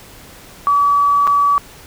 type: tone with dropouts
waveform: sine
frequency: 1144 Hz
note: D6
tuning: 46 cents flat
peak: -10 dBFS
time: 0.67-1.58 s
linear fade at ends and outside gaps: 0 ms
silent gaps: 1.27-1.275 s
effects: pink hiss -40 dBFS RMS until 1.86 s